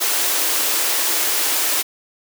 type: high-pass noise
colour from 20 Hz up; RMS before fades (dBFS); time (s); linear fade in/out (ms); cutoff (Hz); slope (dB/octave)
white; -19; 0-1.83; 20; 280; 96
effects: none